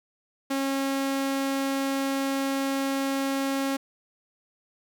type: tone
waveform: sawtooth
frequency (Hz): 272.5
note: C#4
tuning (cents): -29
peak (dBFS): -21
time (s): 0.5-3.77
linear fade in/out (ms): 10
effects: none